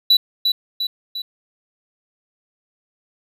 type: tone with echo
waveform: triangle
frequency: 3951 Hz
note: B7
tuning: in tune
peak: -8 dBFS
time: 0.1-0.17 s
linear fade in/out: 5 ms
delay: 350 ms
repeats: 3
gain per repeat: -5 dB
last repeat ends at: 1.22 s
effects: none